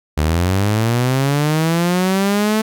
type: linear sweep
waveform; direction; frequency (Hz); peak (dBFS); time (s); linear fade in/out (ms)
sawtooth; up; 73 to 220; -10; 0.17-2.62; 10
effects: none